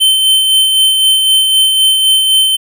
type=tone with tremolo; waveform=square; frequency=3087 Hz; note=G7; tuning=27 cents flat; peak=-6 dBFS; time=0-2.57 s; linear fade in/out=20 ms; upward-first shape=sine; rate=3.9 Hz; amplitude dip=35%; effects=none